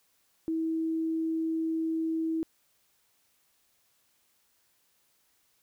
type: tone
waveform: sine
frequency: 323.3 Hz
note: E4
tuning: 34 cents flat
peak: -27 dBFS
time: 0.48-2.43 s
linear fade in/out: 0 ms
effects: white hiss -70 dBFS RMS until 5.62 s